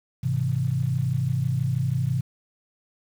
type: chord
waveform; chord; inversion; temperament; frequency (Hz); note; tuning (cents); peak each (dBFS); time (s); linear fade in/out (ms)
sine; Ab augmented; none; just; 103.83 / 129.78 / 162.23; Ab2 / C3 / E3; 0 / -14 / -27; -29 / -23 / -29; 0.23-2.21; 10
effects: 8-bit